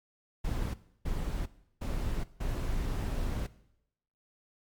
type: noise bursts at uneven times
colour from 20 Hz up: brown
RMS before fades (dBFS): -32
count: 4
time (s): 0.44-0.74 / 1.05-1.46 / 1.81-2.24 / 2.4-3.47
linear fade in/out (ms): 10
effects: noise-tail reverb RT60 0.8 s tail -18 dB re dry + MP3 96 kbps